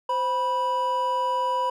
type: tone pair together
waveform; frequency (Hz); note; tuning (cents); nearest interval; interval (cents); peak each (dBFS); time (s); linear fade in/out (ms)
triangle; 520 / 981.6; C5 / B5; -11 / -11; major seventh; 1100; -27 / -21; 0.09-1.7; 5
effects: none